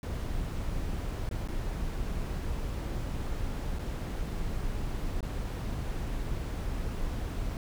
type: noise with dropouts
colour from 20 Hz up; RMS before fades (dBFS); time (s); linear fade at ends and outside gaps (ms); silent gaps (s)
brown; -33; 0.03-7.57; 1; 1.291-1.312 / 1.476-1.485 / 3.787-3.792 / 5.206-5.228
effects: none